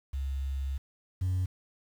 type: tone pair in turn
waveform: sine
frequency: 68 / 92.2 Hz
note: C#2 / F#2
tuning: -33 / -6 cents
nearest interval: perfect fourth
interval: 527 cents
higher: second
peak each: -29 / -24 dBFS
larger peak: second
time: 0.13-0.78 / 1.21-1.46 s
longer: first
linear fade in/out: 10 ms
effects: tanh soft clip ceiling -25 dBFS + 9-bit